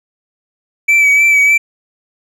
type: tone with vibrato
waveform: triangle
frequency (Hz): 2301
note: D7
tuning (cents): -36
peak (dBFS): -5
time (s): 0.88-1.58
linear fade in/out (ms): 10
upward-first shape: sine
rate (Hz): 3.3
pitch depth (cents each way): 31
effects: none